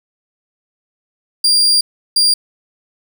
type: tone bursts at uneven times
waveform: 35% pulse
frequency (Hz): 4776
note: D8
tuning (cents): +28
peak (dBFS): -8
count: 2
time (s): 1.44-1.81 / 2.16-2.34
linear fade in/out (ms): 5
effects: none